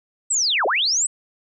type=linear two-way sweep; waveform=sine; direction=down then up; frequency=8210 to 351.8 to 8210 Hz; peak=-17 dBFS; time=0.3-1.07 s; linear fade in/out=10 ms; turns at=0.66 s; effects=none